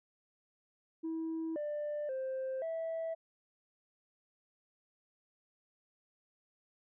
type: tone with pitch steps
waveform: sine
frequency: 324.1 / 593 / 525 / 654 Hz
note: E4 / D5 / C5 / E5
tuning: -29 / +17 / +6 / -14 cents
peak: -33 dBFS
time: 1.03-3.15 s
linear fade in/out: 20 ms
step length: 530 ms
effects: tanh soft clip ceiling -33 dBFS